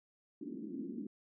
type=band-pass noise; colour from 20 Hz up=pink; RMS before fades=-43 dBFS; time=0.41-1.07 s; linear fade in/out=5 ms; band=210 to 330 Hz; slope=48 dB/octave; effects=none